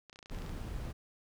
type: clicks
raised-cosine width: 0.2 ms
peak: -34 dBFS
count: 12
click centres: 0.097 / 0.129 / 0.159 / 0.19 / 0.228 / 0.259 / 0.298 / 0.347 / 0.387 / 0.421 / 0.463 / 0.494 s
type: noise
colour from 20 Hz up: brown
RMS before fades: -40 dBFS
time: 0.3-0.93 s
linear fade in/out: 20 ms
effects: none